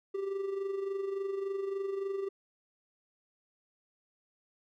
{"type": "tone with amplitude modulation", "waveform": "triangle", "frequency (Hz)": 392, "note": "G4", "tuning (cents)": 0, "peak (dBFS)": -28, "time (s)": [0.14, 2.29], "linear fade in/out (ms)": 10, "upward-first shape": "sine", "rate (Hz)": 23.5, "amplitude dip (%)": 55, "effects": []}